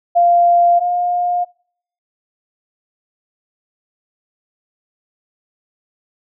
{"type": "tone pair in turn", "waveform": "sine", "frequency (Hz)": [695, 709.2], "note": ["F5", "F5"], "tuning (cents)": [-9, 26], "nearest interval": "unison", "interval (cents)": 35, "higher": "second", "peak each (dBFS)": [-8, -14], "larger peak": "first", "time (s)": [[0.15, 0.8], [0.8, 1.45]], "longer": "neither", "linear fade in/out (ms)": 20, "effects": ["noise-tail reverb RT60 0.6 s tail -26 dB re dry"]}